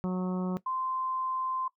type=harmonic tone; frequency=183.4 Hz; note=F#3; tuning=15 cents flat; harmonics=1 / 2 / 3 / 4 / 5 / 6 / 7; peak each=-28 / -37 / -41 / -46 / -45 / -46 / -49 dBFS; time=0.04-0.57 s; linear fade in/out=0 ms
type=tone; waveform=sine; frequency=1039 Hz; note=C6; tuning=12 cents flat; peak=-30 dBFS; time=0.66-1.68 s; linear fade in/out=5 ms
effects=noise-tail reverb RT60 0.1 s tail -17 dB re dry